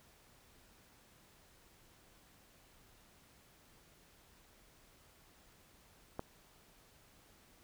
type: click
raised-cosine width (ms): 1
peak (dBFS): -25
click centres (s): 6.194
effects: pink hiss -65 dBFS RMS until 7.63 s